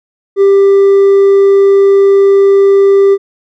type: tone with hard clipping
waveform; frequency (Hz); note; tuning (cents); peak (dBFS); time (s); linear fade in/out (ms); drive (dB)
sine; 394.9; G4; +13; -4; 0.36-3.18; 50; 2
effects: none